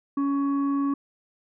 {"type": "tone pair together", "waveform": "sine", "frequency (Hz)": [279.5, 1118], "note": ["C#4", "C#6"], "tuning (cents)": [14, 14], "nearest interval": "2 octaves", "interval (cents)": 2400, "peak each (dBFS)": [-21, -31], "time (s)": [0.17, 0.94], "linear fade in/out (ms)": 5, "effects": ["tanh soft clip ceiling -17 dBFS"]}